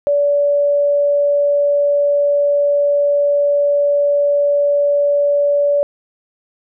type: tone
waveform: sine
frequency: 575 Hz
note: D5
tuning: 37 cents flat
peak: -11 dBFS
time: 0.07-5.83 s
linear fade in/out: 0 ms
effects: none